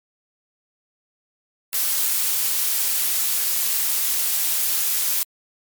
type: noise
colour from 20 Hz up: blue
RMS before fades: -21 dBFS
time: 1.73-5.23 s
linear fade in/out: 0 ms
effects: MP3 96 kbps